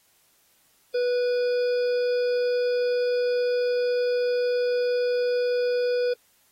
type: harmonic tone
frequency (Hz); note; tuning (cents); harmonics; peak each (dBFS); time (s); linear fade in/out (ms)
491.1; B4; -10; 1 / 3 / 5 / 7 / 9 / 10; -21 / -37 / -42 / -48 / -46 / -41; 0.94-6.14; 10
effects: white hiss -63 dBFS RMS until 6.51 s + AAC 48 kbps